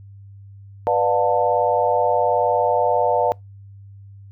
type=chord; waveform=sine; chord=B half-diminished seventh; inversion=none; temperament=just; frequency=493.9 / 592.7 / 711.2 / 889 Hz; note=B4 / D5 / F5 / A5; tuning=0 / +16 / +31 / +18 cents; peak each=-21 dBFS; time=0.87-3.32 s; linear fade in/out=0 ms; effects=noise-tail reverb RT60 0.2 s tail -26 dB re dry + added 99 Hz sine -39 dBFS peak until 4.31 s